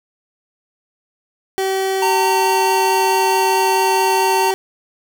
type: tone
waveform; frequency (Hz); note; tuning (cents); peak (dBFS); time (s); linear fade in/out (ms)
30% pulse; 383.4; G4; -38; -14; 1.58-4.54; 0
type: tone with vibrato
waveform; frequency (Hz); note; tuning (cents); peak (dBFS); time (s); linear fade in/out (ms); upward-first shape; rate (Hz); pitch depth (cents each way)
square; 910; A#5; -42; -16; 2.02-4.51; 5; sine; 4.6; 8
effects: none